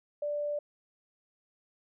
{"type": "tone", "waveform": "sine", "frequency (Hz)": 587.3, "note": "D5", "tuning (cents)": 0, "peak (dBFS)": -30, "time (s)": [0.22, 0.59], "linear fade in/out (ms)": 5, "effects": []}